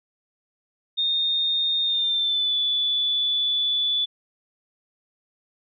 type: tone with pitch glide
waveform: sine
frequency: 3668 to 3464 Hz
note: A#7 to A7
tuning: -29 to -28 cents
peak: -20 dBFS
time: 0.97-4.06 s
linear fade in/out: 20 ms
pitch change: -99 cents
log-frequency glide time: 1.83-2.56 s
effects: none